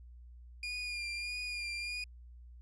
30% pulse tone with vibrato, 2422 Hz, D#7, 47 cents flat, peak -34 dBFS, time 0.63-2.04 s, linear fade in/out 2 ms, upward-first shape sine, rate 1.6 Hz, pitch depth 31 cents each way, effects added 60 Hz sine -50 dBFS peak until 2.61 s + resampled to 22050 Hz

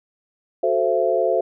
sine chord, F# half-diminished seventh, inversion none, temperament equal with one note detuned, 370 / 440 / 523.3 / 671.9 Hz, F#4 / A4 / C5 / E5, 0 / 0 / 0 / +33 cents, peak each -24 / -23 / -21 / -21 dBFS, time 0.63-1.41 s, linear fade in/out 5 ms, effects none

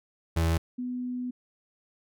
35% pulse / sine tone pair in turn, 82.41 / 248.7 Hz, E2 / B3, 0 / +12 cents, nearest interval octave + perfect fifth, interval 1912 cents, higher second, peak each -21 / -30 dBFS, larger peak first, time 0.36-0.58 / 0.78-1.31 s, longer second, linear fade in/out 10 ms, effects none

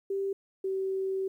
sine tone pair in turn, 392 / 383.3 Hz, G4 / G4, 0 / -39 cents, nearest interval unison, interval 39 cents, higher first, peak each -28 dBFS, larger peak neither, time 0.1-0.33 / 0.64-1.28 s, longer second, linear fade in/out 5 ms, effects 11-bit

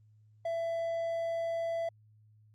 triangle tone, 667 Hz, E5, 20 cents sharp, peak -29 dBFS, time 0.45-1.89 s, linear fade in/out 5 ms, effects added 107 Hz sine -59 dBFS peak until 2.54 s + Opus 32 kbps

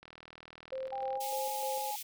click train, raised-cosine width 0.3 ms, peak -34 dBFS, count 46, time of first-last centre 0.03-1.155 s, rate 40 Hz
sine tone with tremolo, 526 Hz, C5, 9 cents sharp, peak -35 dBFS, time 0.72-1.91 s, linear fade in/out 5 ms, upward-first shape square, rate 3.3 Hz, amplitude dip 50%
sine tone with pitch glide, 798 to 835.3 Hz, G5 to G#5, +31 to +10 cents, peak -35 dBFS, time 0.92-1.96 s, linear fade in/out 5 ms, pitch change +79 cents, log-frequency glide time 1.1-1.38 s
white high-pass noise, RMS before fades -42 dBFS, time 1.2-2.03 s, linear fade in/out 10 ms, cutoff 2200 Hz, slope 48 dB/octave
effects none

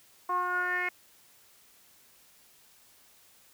10% pulse tone with low-pass filter sweep, 359.5 Hz, F#4, 50 cents flat, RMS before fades -30 dBFS, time 0.29-0.89 s, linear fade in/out 5 ms, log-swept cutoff 990 to 2200 Hz, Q 6.5, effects white hiss -60 dBFS RMS until 3.53 s

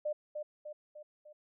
sine tone with echo, 600 Hz, D5, 37 cents sharp, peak -31 dBFS, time 0.05-0.13 s, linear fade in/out 10 ms, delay 300 ms, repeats 4, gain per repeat -5 dB, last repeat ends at 1.33 s, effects none

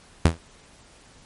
sawtooth tone with exponential decay, 82.41 Hz, E2, in tune, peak -7 dBFS, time 0.25-0.38 s, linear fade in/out 5 ms, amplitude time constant 28 ms, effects pink hiss -52 dBFS RMS until 1.25 s + MP3 48 kbps

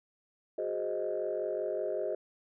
sine chord, Ab dominant seventh, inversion third, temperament equal, 370 / 415.3 / 523.3 / 622.3 Hz, Gb4 / Ab4 / C5 / Eb5, 0 / 0 / 0 / 0 cents, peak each -37 / -36 / -37 / -34 dBFS, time 0.58-2.15 s, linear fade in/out 5 ms, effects tanh soft clip ceiling -23 dBFS

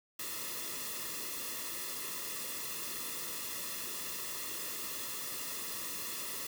white noise with comb filter, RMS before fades -40 dBFS, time 0.19-6.47 s, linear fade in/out 5 ms, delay 1.3 ms, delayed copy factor -0.8, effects none

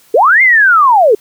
sine linear two-way sweep, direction up then down, 390 to 2140 to 390 Hz, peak -4 dBFS, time 0.14-1.15 s, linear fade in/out 5 ms, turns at 0.42 s, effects white hiss -47 dBFS RMS until 1.2 s

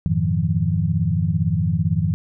sine tone cluster, 89.6 / 105.1 / 121.2 / 156.4 / 174.1 Hz, F2 / G#2 / B2 / D#3 / F3, +45 / +21 / -32 / +9 / -5 cents, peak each -24 / -24 / -30 / -21 / -23 dBFS, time 0.06-2.14 s, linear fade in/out 0 ms, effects none

